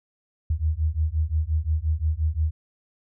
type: beating tone pair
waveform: sine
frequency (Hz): 75.7 / 81.4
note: D#2 / E2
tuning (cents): -47 / -21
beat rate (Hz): 5.7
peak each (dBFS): -24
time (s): 0.5-2.51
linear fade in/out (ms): 5
effects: none